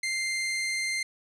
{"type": "tone", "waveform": "sawtooth", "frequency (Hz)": 2093, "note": "C7", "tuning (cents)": 0, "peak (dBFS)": -24, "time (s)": [0.03, 1.03], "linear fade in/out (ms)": 5, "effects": ["resampled to 24000 Hz", "11-bit"]}